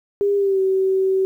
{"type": "tone with pitch glide", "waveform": "sine", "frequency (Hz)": [403.3, 381.5], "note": ["G4", "G4"], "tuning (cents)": [49, -47], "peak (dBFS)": -15, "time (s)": [0.21, 1.25], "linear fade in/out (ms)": 0, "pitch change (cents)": -96, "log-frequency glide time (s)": [0.36, 0.6], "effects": ["9-bit"]}